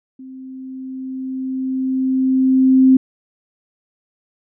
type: tone with level ramp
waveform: sine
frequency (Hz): 261.6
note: C4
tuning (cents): 0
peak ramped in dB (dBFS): -33 to -6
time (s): 0.19-2.97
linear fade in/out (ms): 5
effects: none